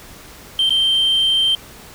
sine tone with dropouts, 3136 Hz, G7, in tune, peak -11 dBFS, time 0.59-1.55 s, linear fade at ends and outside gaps 2 ms, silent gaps 0.694-0.705 s, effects tanh soft clip ceiling -11 dBFS + pink hiss -40 dBFS RMS until 1.94 s

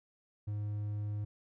triangle tone, 104.2 Hz, G#2, 6 cents sharp, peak -32 dBFS, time 0.47-1.25 s, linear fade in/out 10 ms, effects none

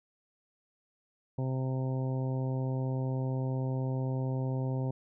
harmonic tone, 130.81 Hz, C3, in tune, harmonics 1 / 2 / 3 / 4 / 5 / 6 / 7, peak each -30 / -38 / -42 / -42 / -47 / -50 / -48 dBFS, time 1.38-4.91 s, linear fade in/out 5 ms, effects none

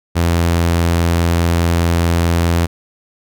sawtooth tone, 84.8 Hz, E2, 50 cents sharp, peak -8 dBFS, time 0.15-2.67 s, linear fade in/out 20 ms, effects none

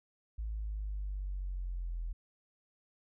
sine linear sweep, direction down, 54.7 to 41.2 Hz, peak -34 dBFS, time 0.38-2.13 s, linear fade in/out 10 ms, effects tanh soft clip ceiling -30 dBFS

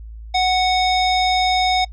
square tone with low-pass filter, 740 Hz, F#5, in tune, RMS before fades -17 dBFS, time 0.34-1.85 s, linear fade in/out 10 ms, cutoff 4500 Hz, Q 4.2, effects noise-tail reverb RT60 0.1 s tail -24 dB re dry + added 55 Hz sine -32 dBFS peak until 1.92 s

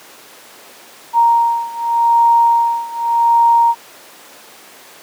sine beating tone pair, 932.3 / 933.15 Hz, A#5 / A#5, 0 / +2 cents, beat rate 0.85 Hz, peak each -12 / -14 dBFS, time 1.13-3.75 s, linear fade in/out 50 ms, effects pink hiss -39 dBFS RMS until 5.02 s + high-pass 400 Hz 12 dB/octave

